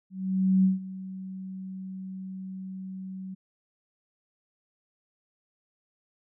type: tone with ADSR envelope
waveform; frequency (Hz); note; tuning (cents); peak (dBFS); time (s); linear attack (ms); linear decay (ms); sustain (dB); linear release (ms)
sine; 188.9; F#3; +36; -17; 0.1-3.35; 540; 150; -18; 15
effects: none